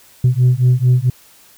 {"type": "beating tone pair", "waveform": "sine", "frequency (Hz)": [123.47, 127.97], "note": ["B2", "C3"], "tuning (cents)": [0, -38], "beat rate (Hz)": 4.5, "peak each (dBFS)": -11, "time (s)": [0.24, 1.1], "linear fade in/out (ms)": 5, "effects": ["tanh soft clip ceiling -6 dBFS", "white hiss -47 dBFS RMS until 1.57 s"]}